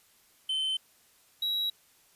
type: tone pair in turn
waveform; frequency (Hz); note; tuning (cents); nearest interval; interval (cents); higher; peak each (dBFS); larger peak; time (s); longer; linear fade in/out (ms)
triangle; 3074 / 3873; G7 / B7; -35 / -35; major third; 400; second; -26; neither; 0.49-0.77 / 1.42-1.7; neither; 5
effects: white hiss -63 dBFS RMS until 2.15 s + resampled to 32000 Hz